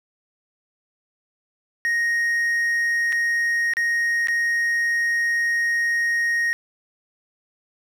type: tone with dropouts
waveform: triangle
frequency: 1869 Hz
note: A#6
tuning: 4 cents sharp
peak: -17 dBFS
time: 1.85-6.53 s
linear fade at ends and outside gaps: 0 ms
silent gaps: 3.123-3.127 / 3.736-3.769 / 4.272-4.284 s
effects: none